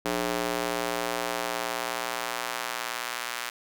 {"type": "tone with high-pass filter sweep", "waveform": "square", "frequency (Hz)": 59.6, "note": "A#1", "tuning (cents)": 39, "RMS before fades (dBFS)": -31, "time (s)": [0.05, 3.5], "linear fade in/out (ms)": 5, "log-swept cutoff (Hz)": [350, 1400], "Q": 0.9, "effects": []}